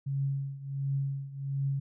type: tone with tremolo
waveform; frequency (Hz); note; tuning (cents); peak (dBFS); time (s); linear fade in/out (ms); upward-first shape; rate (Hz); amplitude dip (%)
sine; 137.9; C#3; -9; -26; 0.06-1.8; 10; triangle; 1.4; 85
effects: none